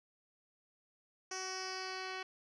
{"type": "tone with low-pass filter sweep", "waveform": "10% pulse", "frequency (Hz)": 375.4, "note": "F#4", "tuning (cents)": 25, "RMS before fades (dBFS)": -42, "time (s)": [1.31, 2.23], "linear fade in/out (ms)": 5, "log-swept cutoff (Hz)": [6100, 3800], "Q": 4.7, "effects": []}